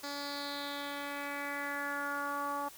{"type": "tone with low-pass filter sweep", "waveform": "10% pulse", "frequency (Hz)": 285, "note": "C#4", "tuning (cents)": 48, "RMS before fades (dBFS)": -38, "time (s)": [0.03, 2.69], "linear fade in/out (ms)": 10, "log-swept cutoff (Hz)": [5600, 1000], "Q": 3.8, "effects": ["white hiss -53 dBFS RMS until 2.77 s"]}